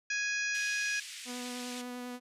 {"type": "harmonic tone", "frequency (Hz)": 830.6, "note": "G#5", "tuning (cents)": 0, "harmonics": [2, 3, 4, 5, 6, 7, 8], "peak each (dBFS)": [-33, -35, -48, -47, -43, -42, -46], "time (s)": [0.1, 1], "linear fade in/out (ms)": 5}
{"type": "band-pass noise", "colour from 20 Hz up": "pink", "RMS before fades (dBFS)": -45, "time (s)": [0.54, 1.82], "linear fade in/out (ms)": 10, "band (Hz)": [2200, 9400], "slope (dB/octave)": 24}
{"type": "tone with vibrato", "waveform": "sawtooth", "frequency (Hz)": 246.9, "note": "B3", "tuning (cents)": 0, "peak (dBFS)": -35, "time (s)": [1.25, 2.2], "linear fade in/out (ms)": 50, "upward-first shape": "triangle", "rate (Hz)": 10, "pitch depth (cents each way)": 14}
{"effects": ["resampled to 32000 Hz"]}